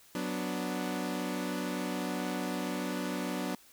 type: chord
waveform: sawtooth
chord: B minor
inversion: second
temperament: equal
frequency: 185 / 246.9 / 293.7 Hz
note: F#3 / B3 / D4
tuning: 0 / 0 / 0 cents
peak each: -33 dBFS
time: 0.15-3.55 s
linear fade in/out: 2 ms
effects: white hiss -59 dBFS RMS until 3.72 s